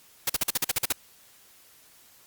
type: noise bursts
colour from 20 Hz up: white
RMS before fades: -24 dBFS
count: 10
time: 0.27-0.925 s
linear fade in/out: 5 ms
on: 25 ms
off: 45 ms
effects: white hiss -56 dBFS RMS until 2.26 s + Opus 48 kbps